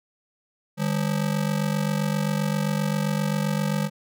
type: ring-modulated tone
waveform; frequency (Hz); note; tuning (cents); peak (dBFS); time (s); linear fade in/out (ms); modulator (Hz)
square; 176.2; F3; +16; -20; 0.77-3.9; 50; 23.8
effects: none